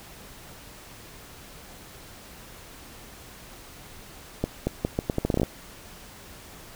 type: accelerating click train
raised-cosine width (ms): 2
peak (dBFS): -10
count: 13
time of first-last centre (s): 4.44-5.432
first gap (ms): 230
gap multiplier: 0.78
effects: pink hiss -46 dBFS RMS until 6.75 s